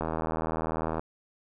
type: click train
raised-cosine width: 1 ms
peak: -16 dBFS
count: 80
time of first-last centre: 0.01-0.995 s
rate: 80.2 Hz
effects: none